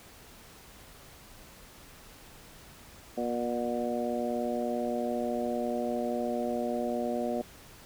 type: harmonic tone with a mistuned harmonic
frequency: 119.8 Hz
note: A#2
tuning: 48 cents sharp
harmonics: 2 / 3 / 4 / 5 / 6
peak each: -33 / -37 / -36 / -34 / -37 dBFS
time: 3.17-7.42 s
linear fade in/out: 10 ms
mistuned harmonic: 6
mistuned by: +21 cents
effects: pink hiss -52 dBFS RMS until 7.85 s